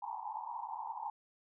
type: band-pass noise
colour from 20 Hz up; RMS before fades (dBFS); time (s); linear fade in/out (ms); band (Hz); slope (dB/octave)
white; -42; 0.02-1.1; 2; 810 to 980; 96
effects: none